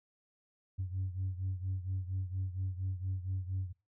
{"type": "beating tone pair", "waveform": "sine", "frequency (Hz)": [92.9, 97.2], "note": ["F#2", "G2"], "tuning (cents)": [7, -14], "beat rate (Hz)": 4.3, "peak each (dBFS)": [-34, -38], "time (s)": [0.78, 3.73], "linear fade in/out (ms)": 20, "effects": ["noise-tail reverb RT60 0.3 s tail -25 dB re dry", "tanh soft clip ceiling -29 dBFS"]}